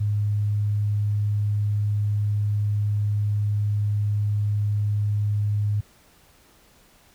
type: tone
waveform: sine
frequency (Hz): 103.83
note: G#2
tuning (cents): 0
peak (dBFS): -20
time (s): 0-5.81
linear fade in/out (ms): 10
effects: pink hiss -56 dBFS RMS until 7.14 s